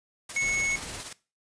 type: noise with tremolo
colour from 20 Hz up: white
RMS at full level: -36 dBFS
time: 0.29-1.13 s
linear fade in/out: 5 ms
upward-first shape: triangle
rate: 17 Hz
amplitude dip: 55%
type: tone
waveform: square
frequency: 2200 Hz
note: C#7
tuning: 14 cents flat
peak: -25 dBFS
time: 0.36-0.76 s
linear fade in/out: 5 ms
type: noise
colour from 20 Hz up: pink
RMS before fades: -40 dBFS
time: 0.41-1.02 s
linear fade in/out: 20 ms
effects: noise-tail reverb RT60 0.3 s tail -19 dB re dry + resampled to 22050 Hz